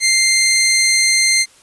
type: tone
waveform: 15% pulse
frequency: 2093 Hz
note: C7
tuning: in tune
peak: -5 dBFS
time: 0-1.46 s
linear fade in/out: 50 ms
effects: white hiss -48 dBFS RMS until 1.62 s + resampled to 24000 Hz